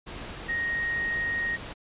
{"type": "tone in noise", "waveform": "sine", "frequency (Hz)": 1872, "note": "A#6", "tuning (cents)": 7, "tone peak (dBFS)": -26, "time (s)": [0.48, 1.57], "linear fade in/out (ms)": 20, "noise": "pink", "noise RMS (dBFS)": -39, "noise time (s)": [0.06, 1.74], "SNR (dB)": 10, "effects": ["resampled to 8000 Hz"]}